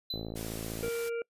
triangle tone with exponential decay, 4014 Hz, B7, 27 cents sharp, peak -30 dBFS, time 0.1-0.38 s, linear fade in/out 5 ms, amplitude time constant 59 ms
click train, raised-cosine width 2 ms, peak -25 dBFS, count 42, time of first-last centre 0.14-0.881 s, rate 55.3 Hz
white noise, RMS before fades -43 dBFS, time 0.35-1.1 s, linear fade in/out 20 ms
harmonic tone, 466.2 Hz, A#4, in tune, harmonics 1 / 3 / 5 / 6, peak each -31 / -44 / -46 / -56 dBFS, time 0.83-1.22 s, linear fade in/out 2 ms
effects noise-tail reverb RT60 0.1 s tail -26 dB re dry + resampled to 32000 Hz

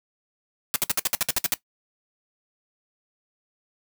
white noise bursts, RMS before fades -22 dBFS, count 11, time 0.74-1.54 s, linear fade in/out 0 ms, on 20 ms, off 58 ms, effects noise-tail reverb RT60 0.1 s tail -17 dB re dry

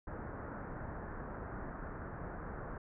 pink low-pass noise, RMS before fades -44 dBFS, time 0.07-2.78 s, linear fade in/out 5 ms, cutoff 1700 Hz, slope 48 dB/octave, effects none

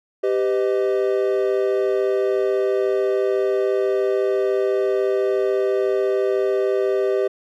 triangle chord, G augmented, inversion none, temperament equal with one note detuned, 392 / 506 / 622.3 Hz, G4 / B4 / D#5, 0 / +42 / 0 cents, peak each -17 / -22 / -23 dBFS, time 0.23-7.28 s, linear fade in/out 10 ms, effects none

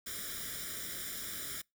white noise with comb filter, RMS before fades -41 dBFS, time 0.06-1.62 s, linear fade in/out 10 ms, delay 0.56 ms, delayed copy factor +1, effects noise-tail reverb RT60 0.2 s tail -26 dB re dry

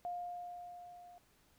sine tone with level ramp, 707 Hz, F5, 21 cents sharp, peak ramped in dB -37 to -54 dBFS, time 0.05-1.18 s, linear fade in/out 0 ms, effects pink hiss -70 dBFS RMS until 1.58 s

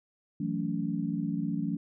sine chord, F# minor seventh, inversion third, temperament equal with one note detuned, 164.81 / 185 / 220 / 283.7 Hz, E3 / F#3 / A3 / C#4, 0 / 0 / 0 / +40 cents, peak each -34 dBFS, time 0.4-1.77 s, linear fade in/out 5 ms, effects none

